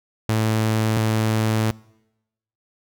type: tone pair in turn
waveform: sawtooth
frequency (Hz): 110 / 110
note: A2 / A2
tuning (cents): 0 / 0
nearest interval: unison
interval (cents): 0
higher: neither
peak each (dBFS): -14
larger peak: neither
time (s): 0.29-0.97 / 0.97-1.71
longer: second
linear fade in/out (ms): 0
effects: noise-tail reverb RT60 0.9 s tail -24 dB re dry